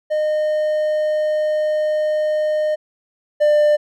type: tone pair in turn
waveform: triangle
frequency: 612 / 597 Hz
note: D#5 / D5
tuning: -29 / +28 cents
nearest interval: unison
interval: 43 cents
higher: first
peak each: -14 / -9 dBFS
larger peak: second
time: 0.1-2.76 / 3.4-3.77 s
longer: first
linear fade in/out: 20 ms
effects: none